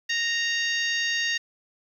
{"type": "harmonic tone", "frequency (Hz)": 929, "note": "A#5", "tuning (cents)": -6, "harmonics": [2, 3, 4, 5, 6, 7], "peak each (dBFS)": [-26, -30, -32, -34, -36, -37], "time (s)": [0.09, 1.38], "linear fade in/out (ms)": 10, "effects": ["9-bit"]}